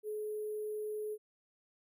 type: tone with sample-and-hold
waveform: sine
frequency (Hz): 424.9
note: G#4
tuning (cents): +40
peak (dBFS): -36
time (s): 0.03-1.18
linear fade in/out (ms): 50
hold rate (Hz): 11025
effects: none